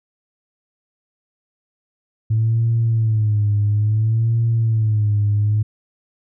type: tone with vibrato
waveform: sine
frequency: 109.2 Hz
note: A2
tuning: 13 cents flat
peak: -13 dBFS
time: 2.3-5.63 s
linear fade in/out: 10 ms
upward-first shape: sine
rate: 0.59 Hz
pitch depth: 95 cents each way
effects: tanh soft clip ceiling -10 dBFS